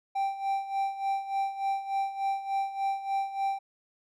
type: tone with tremolo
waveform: triangle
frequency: 784 Hz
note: G5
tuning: in tune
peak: -23 dBFS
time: 0.15-3.59 s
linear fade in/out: 10 ms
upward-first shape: sine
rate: 3.4 Hz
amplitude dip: 75%
effects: none